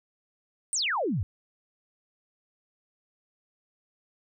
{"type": "exponential sweep", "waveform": "sine", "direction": "down", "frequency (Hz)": [9200, 80.4], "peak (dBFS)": -25, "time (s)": [0.73, 1.23], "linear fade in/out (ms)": 0, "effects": []}